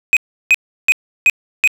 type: tone bursts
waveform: triangle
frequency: 2509 Hz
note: D#7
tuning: 14 cents sharp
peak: -5 dBFS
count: 5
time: 0.13-1.675 s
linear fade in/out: 0 ms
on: 37 ms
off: 340 ms
effects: none